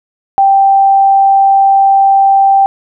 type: tone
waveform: sine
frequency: 784 Hz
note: G5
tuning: in tune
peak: -4 dBFS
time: 0.38-2.66 s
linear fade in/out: 0 ms
effects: none